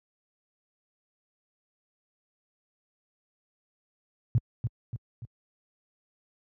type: tone with echo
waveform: sine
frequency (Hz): 117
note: A#2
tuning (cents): +7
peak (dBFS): -18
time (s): 4.35-4.38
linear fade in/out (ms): 0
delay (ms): 290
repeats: 3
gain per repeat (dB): -6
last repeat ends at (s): 5.25
effects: high-pass 60 Hz 12 dB/octave